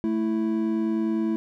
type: tone pair together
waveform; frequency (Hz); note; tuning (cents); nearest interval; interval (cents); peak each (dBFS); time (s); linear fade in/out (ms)
triangle; 220 / 329.6; A3 / E4; 0 / 0; perfect fifth; 700; -23; 0.04-1.36; 0
effects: none